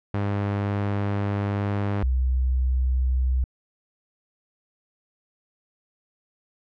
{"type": "tone pair in turn", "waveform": ["sawtooth", "sine"], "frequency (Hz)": [101.1, 63.83], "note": ["G#2", "C2"], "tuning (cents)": [-46, -42], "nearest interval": "minor sixth", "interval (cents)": 796, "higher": "first", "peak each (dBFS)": -19, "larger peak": "neither", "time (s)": [[0.14, 2.03], [2.03, 3.44]], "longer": "first", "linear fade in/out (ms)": 0, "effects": ["low-pass 2000 Hz 12 dB/octave"]}